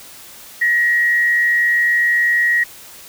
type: tone with frequency modulation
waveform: sine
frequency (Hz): 1900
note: A#6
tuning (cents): +33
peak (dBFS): -12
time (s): 0.61-2.64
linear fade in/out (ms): 10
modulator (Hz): 132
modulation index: 0.31
effects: white hiss -39 dBFS RMS until 3.08 s